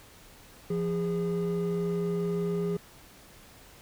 triangle tone pair together, 172 / 409.1 Hz, F3 / G#4, -26 / -26 cents, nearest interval octave + minor third, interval 1500 cents, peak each -27 dBFS, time 0.7-2.77 s, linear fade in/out 5 ms, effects tanh soft clip ceiling -19 dBFS + pink hiss -53 dBFS RMS until 3.81 s

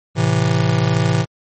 square chord, A minor, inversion none, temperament just, 110 / 132 / 165 Hz, A2 / C3 / E3, 0 / +16 / +2 cents, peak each -19 dBFS, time 0.15-1.26 s, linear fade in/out 50 ms, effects MP3 32 kbps

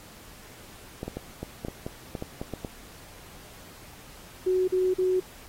clicks, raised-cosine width 2 ms, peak -19 dBFS, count 12, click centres 1.031 / 1.08 / 1.17 / 1.43 / 1.649 / 1.684 / 1.865 / 2.152 / 2.224 / 2.415 / 2.537 / 2.648 s
sine tone bursts, 370 Hz, F#4, in tune, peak -21 dBFS, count 3, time 4.46-5.202 s, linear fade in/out 10 ms, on 220 ms, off 41 ms
effects pink hiss -49 dBFS RMS until 5.48 s + AAC 48 kbps

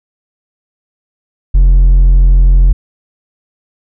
sine tone with hard clipping, 43.65 Hz, F1, in tune, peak -4 dBFS, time 1.54-2.73 s, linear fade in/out 10 ms, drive 3 dB, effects none

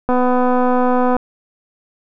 click train, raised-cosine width 1 ms, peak -4 dBFS, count 270, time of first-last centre 0.09-1.166 s, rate 250 Hz, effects none

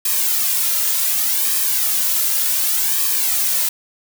blue noise with flanger, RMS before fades -18 dBFS, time 0.05-3.69 s, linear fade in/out 5 ms, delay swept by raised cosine 1.4 to 2.7 ms, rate 0.67 Hz, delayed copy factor -0.75, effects none

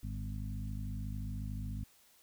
harmonic tone with a mistuned harmonic, 51.1 Hz, G#1, 27 cents flat, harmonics 1 / 2 / 3 / 4 / 5, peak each -40 / -41 / -48 / -46 / -50 dBFS, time 0.03-1.84 s, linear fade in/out 5 ms, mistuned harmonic 2, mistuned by +46 cents, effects white hiss -65 dBFS RMS until 2.22 s

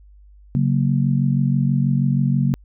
sine chord, F# major, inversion second, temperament just, 138.75 / 185 / 231.2 Hz, C#3 / F#3 / A#3, +2 / 0 / -14 cents, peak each -17 / -22 / -22 dBFS, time 0.55-2.54 s, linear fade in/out 0 ms, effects added 50 Hz sine -44 dBFS peak until 2.64 s

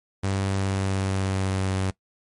sawtooth tone with pitch glide, 97.3 to 95.02 Hz, G2 to F#2, -12 to +47 cents, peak -19 dBFS, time 0.23-1.91 s, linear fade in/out 10 ms, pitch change -41 cents, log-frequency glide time 0.49-1.76 s, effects noise-tail reverb RT60 0.1 s tail -20 dB re dry + MP3 48 kbps

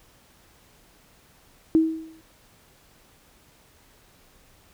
sine tone with exponential decay, 321 Hz, E4, 46 cents flat, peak -12 dBFS, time 1.75-2.21 s, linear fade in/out 0 ms, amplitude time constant 100 ms, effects pink hiss -57 dBFS RMS until 4.73 s

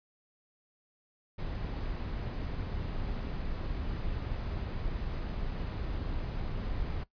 brown noise, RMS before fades -35 dBFS, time 1.38-7.04 s, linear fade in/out 10 ms, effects noise-tail reverb RT60 0.1 s tail -18 dB re dry + resampled to 11025 Hz

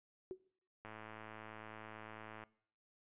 sine tone with exponential decay, 372.3 Hz, F#4, 11 cents sharp, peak -38 dBFS, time 0.31-0.41 s, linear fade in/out 0 ms, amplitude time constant 21 ms
click train, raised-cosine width 0.5 ms, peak -35 dBFS, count 174, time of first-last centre 0.85-2.437 s, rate 109 Hz
effects noise-tail reverb RT60 0.6 s tail -21 dB re dry + resampled to 8000 Hz

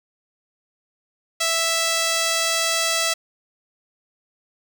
5% pulse tone, 659.3 Hz, E5, in tune, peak -8 dBFS, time 1.4-3.14 s, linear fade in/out 10 ms, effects none

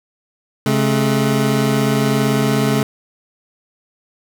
25% pulse tone pair together, 135.6 / 214 Hz, C#3 / A3, -38 / -48 cents, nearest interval minor sixth, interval 790 cents, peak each -13 dBFS, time 0.66-2.83 s, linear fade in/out 2 ms, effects none

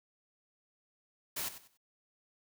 white noise with echo, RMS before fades -37 dBFS, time 1.36-1.49 s, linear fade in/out 10 ms, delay 95 ms, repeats 3, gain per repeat -12 dB, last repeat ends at 1.775 s, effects none

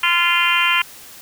harmonic tone with a mistuned harmonic, 346.6 Hz, F4, 13 cents flat, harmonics 3 / 4 / 5 / 6 / 7 / 8 / 9, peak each -21 / -22 / -25 / -22 / -21 / -20 / -22 dBFS, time 0.03-0.82 s, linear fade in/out 5 ms, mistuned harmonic 3, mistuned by -16 cents, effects white hiss -40 dBFS RMS until 1.21 s

